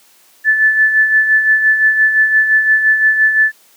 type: tone with tremolo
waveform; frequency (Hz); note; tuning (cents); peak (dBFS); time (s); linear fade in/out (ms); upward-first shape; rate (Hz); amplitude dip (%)
sine; 1746; A6; -14; -6; 0.44-3.52; 50; sine; 5.8; 55
effects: white hiss -49 dBFS RMS until 3.76 s + high-pass 200 Hz 12 dB/octave